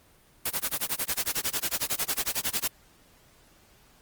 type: noise with tremolo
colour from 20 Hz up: white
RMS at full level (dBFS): -26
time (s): 0.45-2.68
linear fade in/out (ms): 10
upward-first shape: sine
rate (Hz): 11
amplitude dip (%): 100
effects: pink hiss -59 dBFS RMS until 4.01 s + Opus 24 kbps